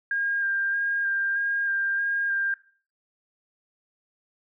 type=tone with vibrato; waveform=sine; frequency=1607 Hz; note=G6; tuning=43 cents sharp; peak=-23 dBFS; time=0.11-2.54 s; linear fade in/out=2 ms; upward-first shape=square; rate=1.6 Hz; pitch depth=14 cents each way; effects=noise-tail reverb RT60 0.4 s tail -17 dB re dry